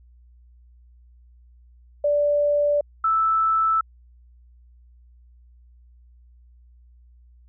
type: tone pair in turn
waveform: sine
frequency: 584 / 1316.7 Hz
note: D5 / E6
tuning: -10 / -2 cents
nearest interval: octave + major second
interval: 1408 cents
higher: second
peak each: -17 dBFS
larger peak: neither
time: 2.04-2.81 / 3.04-3.81 s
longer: neither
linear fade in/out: 5 ms
effects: added 60 Hz sine -49 dBFS peak until 7.48 s